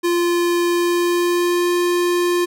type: tone with pitch glide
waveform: square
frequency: 347.1 to 351.7 Hz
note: F4 to F4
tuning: -11 to +12 cents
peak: -16 dBFS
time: 0.03-2.46 s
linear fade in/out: 20 ms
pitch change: +23 cents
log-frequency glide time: 0.67-1.72 s
effects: none